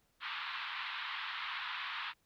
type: band-pass noise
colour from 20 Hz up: pink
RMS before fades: -41 dBFS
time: 0.2-2.14 s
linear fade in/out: 50 ms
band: 970 to 3900 Hz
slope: 48 dB/octave
effects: pink hiss -75 dBFS RMS until 2.25 s